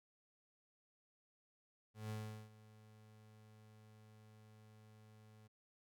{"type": "tone with ADSR envelope", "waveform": "35% pulse", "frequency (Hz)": 108, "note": "A2", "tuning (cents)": -32, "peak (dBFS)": -40, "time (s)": [1.94, 5.48], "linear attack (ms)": 160, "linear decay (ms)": 390, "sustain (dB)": -19, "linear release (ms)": 15, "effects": []}